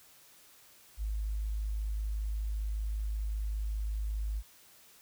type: tone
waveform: sine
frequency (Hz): 52.6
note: G#1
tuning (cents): +23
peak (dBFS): -31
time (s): 0.97-4.43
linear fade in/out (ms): 50
effects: white hiss -59 dBFS RMS until 5.01 s